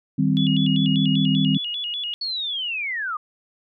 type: chord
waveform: sine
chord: C minor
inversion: first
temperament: equal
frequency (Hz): 155.56 / 196 / 261.6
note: Eb3 / G3 / C4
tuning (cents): 0 / 0 / 0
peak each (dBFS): -21 / -21 / -21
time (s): 0.18-1.58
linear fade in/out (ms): 10
type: tone with vibrato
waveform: sine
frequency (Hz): 3136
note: G7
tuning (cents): 0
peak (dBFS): -25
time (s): 0.37-2.14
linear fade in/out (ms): 0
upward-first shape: square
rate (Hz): 5.1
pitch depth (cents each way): 150
type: linear sweep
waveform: sine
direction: down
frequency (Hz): 4442 to 1172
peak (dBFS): -24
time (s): 2.21-3.17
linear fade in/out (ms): 5
effects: none